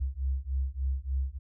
sine beating tone pair, 65.1 / 68.5 Hz, C2 / C#2, -8 / -20 cents, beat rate 3.4 Hz, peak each -31 dBFS, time 0-1.39 s, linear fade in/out 20 ms, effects none

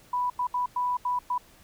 sine tone bursts at uneven times, 988 Hz, B5, in tune, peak -24 dBFS, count 6, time 0.13-0.3 / 0.39-0.47 / 0.54-0.66 / 0.76-0.97 / 1.05-1.19 / 1.3-1.38 s, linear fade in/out 5 ms, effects pink hiss -56 dBFS RMS until 1.63 s

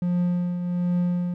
triangle tone with tremolo, 176.8 Hz, F3, 22 cents sharp, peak -17 dBFS, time 0.02-1.34 s, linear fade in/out 2 ms, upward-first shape triangle, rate 1.3 Hz, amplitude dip 55%, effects none

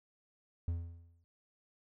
triangle tone with exponential decay, 84.7 Hz, E2, 48 cents sharp, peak -28 dBFS, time 0.68-1.24 s, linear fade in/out 0 ms, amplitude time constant 120 ms, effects none

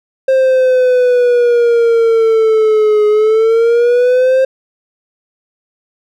triangle exponential two-way sweep, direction down then up, 530 to 420 to 530 Hz, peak -5 dBFS, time 0.28-4.45 s, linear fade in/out 5 ms, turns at 3.07 s, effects none

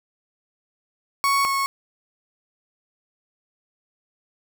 35% pulse tone pair in turn, 1111 / 1098.9 Hz, C#6 / C#6, +4 / -15 cents, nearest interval unison, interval 19 cents, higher first, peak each -16 / -19 dBFS, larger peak first, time 1.24-1.45 / 1.45-1.66 s, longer neither, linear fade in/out 0 ms, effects none

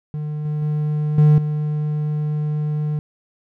triangle tone with level steps, 150.7 Hz, D3, 45 cents sharp, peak -21 / -18 / -16 / -7 / -17 dBFS, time 0.14-2.99 s, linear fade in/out 0 ms, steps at 0.45 / 0.62 / 1.18 / 1.38 s, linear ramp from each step 2 ms, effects none

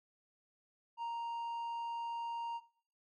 square tone with low-pass filter, 932.3 Hz, A#5, in tune, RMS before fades -40 dBFS, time 0.97-2.61 s, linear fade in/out 50 ms, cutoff 2000 Hz, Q 0.54, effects noise-tail reverb RT60 0.7 s tail -21 dB re dry

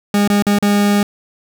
40% pulse tone with dropouts, 204.2 Hz, G#3, 29 cents flat, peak -10 dBFS, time 0.14-1.03 s, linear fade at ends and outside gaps 2 ms, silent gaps 0.277-0.3 / 0.424-0.467 / 0.587-0.625 s, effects none

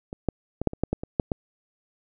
clicks, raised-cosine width 2 ms, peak -21 / -9 / -14 / -6 / -21 / -9 / -11 / -19 / -7 / -11 dBFS, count 10, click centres 0.129 / 0.287 / 0.616 / 0.673 / 0.734 / 0.836 / 0.93 / 1.035 / 1.198 / 1.318 s, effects none

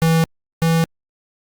square tone pair in turn, 163.2 / 164.34 Hz, E3 / E3, -17 / -5 cents, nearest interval unison, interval 12 cents, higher second, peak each -13 / -14 dBFS, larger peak first, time 0.02-0.24 / 0.62-0.84 s, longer neither, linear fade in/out 0 ms, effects Opus 48 kbps

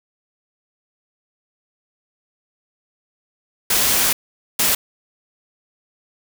white noise bursts at uneven times, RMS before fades -17 dBFS, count 2, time 3.7-4.13 / 4.59-4.75 s, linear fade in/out 5 ms, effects none

